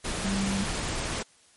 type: tone in noise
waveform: sine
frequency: 196.1 Hz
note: G3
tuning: 1 cent sharp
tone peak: -26 dBFS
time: 0.24-0.64 s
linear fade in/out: 10 ms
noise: pink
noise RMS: -31 dBFS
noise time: 0.04-1.23 s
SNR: +2 dB
effects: white hiss -59 dBFS RMS until 1.56 s + MP3 48 kbps